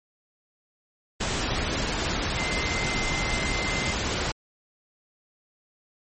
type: tone in noise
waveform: sine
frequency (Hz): 2074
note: C7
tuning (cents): -16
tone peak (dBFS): -30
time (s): 2.37-3.93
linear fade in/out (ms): 10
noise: pink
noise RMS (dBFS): -27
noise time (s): 1.2-4.32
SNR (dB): -6
effects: MP3 32 kbps